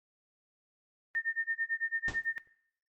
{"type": "tone with tremolo", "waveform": "sine", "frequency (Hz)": 1820, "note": "A#6", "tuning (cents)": -42, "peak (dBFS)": -27, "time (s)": [1.15, 2.38], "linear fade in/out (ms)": 0, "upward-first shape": "sine", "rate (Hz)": 9, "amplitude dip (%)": 100}
{"type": "noise with exponential decay", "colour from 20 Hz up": "pink", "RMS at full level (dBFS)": -35, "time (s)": [2.08, 2.27], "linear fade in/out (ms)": 2, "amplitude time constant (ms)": 40}
{"effects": ["noise-tail reverb RT60 0.7 s tail -21 dB re dry", "Opus 24 kbps"]}